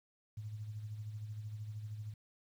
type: tone with tremolo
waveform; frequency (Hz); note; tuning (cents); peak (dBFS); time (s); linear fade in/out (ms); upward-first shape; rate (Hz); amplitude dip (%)
sine; 106.8; G#2; +49; -39; 0.37-2.14; 5; sine; 13; 50
effects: 11-bit